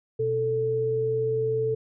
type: tone pair together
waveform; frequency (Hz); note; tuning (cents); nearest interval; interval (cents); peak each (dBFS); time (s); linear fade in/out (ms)
sine; 123.8 / 441.2; B2 / A4; +5 / +5; octave + minor seventh; 2200; -31 / -23; 0.19-1.75; 10
effects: none